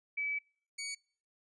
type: tone pair in turn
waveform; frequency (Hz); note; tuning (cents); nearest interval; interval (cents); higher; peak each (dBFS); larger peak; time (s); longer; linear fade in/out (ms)
sine / 15% pulse; 2294 / 2249; D7 / C#7; -41 / +24; unison; 35; first; -32 / -31; second; 0.17-0.39 / 0.78-0.95; first; 10
effects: noise-tail reverb RT60 0.5 s tail -25 dB re dry + resampled to 22050 Hz